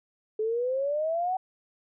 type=exponential sweep; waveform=sine; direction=up; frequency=426.3 to 761 Hz; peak=-25 dBFS; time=0.39-1.37 s; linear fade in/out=5 ms; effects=none